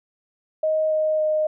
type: tone with pitch steps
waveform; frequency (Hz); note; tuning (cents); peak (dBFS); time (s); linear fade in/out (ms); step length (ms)
sine; 626 / 621.7 / 617.4; D#5 / D#5 / D#5; +10 / -2 / -14; -18; 0.63-1.47; 5; 280
effects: none